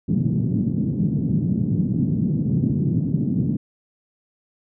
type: band-pass noise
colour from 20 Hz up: pink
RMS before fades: -21 dBFS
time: 0.08-3.57 s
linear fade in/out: 10 ms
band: 130 to 240 Hz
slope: 24 dB/octave
effects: none